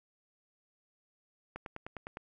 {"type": "click train", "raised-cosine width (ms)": 0.5, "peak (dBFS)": -26, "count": 7, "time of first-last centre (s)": [1.56, 2.171], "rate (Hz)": 9.82, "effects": []}